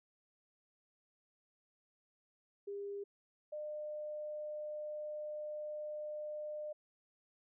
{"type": "tone pair in turn", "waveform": "sine", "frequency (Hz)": [402.5, 603.1], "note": ["G4", "D5"], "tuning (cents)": [46, 46], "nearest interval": "perfect fifth", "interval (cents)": 700, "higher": "second", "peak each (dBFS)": [-40, -40], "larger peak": "neither", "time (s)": [[2.67, 3.04], [3.52, 6.73]], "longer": "second", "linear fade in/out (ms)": 10, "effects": []}